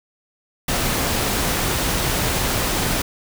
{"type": "noise", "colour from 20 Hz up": "pink", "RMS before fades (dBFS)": -21, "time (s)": [0.68, 3.02], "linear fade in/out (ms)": 5, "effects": []}